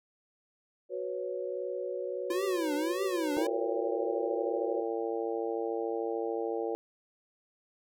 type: chord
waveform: sine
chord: F# suspended fourth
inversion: none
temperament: just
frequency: 370 / 493.3 / 555 Hz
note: F#4 / B4 / C#5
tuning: 0 / -2 / +2 cents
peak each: -37 dBFS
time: 0.89-4.84 s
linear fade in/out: 50 ms
type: tone with vibrato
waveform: square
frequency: 340 Hz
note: F4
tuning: 46 cents flat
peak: -31 dBFS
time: 2.3-3.47 s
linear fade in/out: 5 ms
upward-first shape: triangle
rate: 1.7 Hz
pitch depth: 280 cents each way
type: harmonic tone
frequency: 113.6 Hz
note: A#2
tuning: 44 cents flat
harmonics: 3 / 4 / 5 / 6 / 7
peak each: -36 / -33 / -39 / -44 / -40 dBFS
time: 3.37-6.75 s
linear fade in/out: 0 ms
effects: none